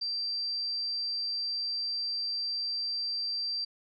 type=tone; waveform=sine; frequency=4699 Hz; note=D8; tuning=in tune; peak=-30 dBFS; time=0.01-3.65 s; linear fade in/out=10 ms; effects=none